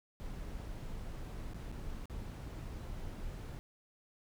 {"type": "noise with dropouts", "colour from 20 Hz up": "brown", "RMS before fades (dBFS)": -43, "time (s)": [0.2, 3.59], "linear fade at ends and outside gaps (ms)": 0, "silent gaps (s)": [[1.535, 1.545], [1.715, 1.724], [2.056, 2.098]], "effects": []}